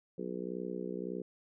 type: harmonic tone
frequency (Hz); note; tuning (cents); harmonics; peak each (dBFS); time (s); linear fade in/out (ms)
61.74; B1; 0; 3 / 4 / 5 / 6 / 7 / 8; -42 / -45 / -45 / -42 / -42 / -46; 0.18-1.22; 5
effects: none